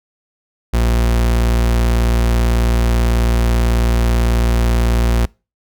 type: tone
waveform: 40% pulse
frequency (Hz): 58.27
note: A#1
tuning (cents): 0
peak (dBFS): -11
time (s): 0.73-5.26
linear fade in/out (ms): 10
effects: noise-tail reverb RT60 0.3 s tail -25 dB re dry